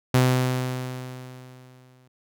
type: tone with exponential decay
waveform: sawtooth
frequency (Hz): 127.5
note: C3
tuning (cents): -44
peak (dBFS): -11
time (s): 0.14-2.08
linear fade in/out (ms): 5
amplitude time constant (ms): 420
effects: none